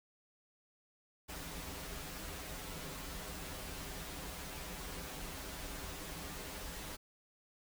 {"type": "noise with comb filter", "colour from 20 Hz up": "pink", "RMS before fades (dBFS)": -45, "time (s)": [1.28, 6.97], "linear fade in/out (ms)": 20, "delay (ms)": 8.7, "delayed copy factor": -0.85, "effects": []}